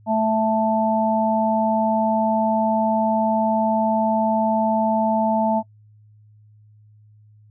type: harmonic tone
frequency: 220 Hz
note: A3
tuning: in tune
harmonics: 1 / 3 / 4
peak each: -21 / -21 / -21 dBFS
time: 0.06-5.63 s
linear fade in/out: 50 ms
effects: noise-tail reverb RT60 0.1 s tail -26 dB re dry + added 106 Hz sine -48 dBFS peak until 7.5 s